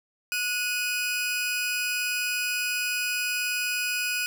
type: tone pair together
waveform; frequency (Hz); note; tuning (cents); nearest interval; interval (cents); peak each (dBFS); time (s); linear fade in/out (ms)
sawtooth; 1459.3 / 2500; F#6 / D#7; -24 / +8; major sixth; 932; -27 / -24; 0.32-4.26; 0
effects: none